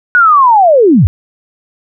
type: linear sweep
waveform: sine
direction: down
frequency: 1483 to 68.6 Hz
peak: -3 dBFS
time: 0.15-1.07 s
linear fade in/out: 0 ms
effects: none